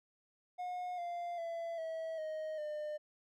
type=tone with pitch steps; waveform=triangle; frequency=721 / 695.6 / 671.2 / 647.6 / 624.8 / 602.8 Hz; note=F#5 / F5 / E5 / E5 / D#5 / D5; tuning=-45 / -7 / +31 / -31 / +7 / +45 cents; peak=-36 dBFS; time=0.58-2.98 s; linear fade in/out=20 ms; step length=400 ms; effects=none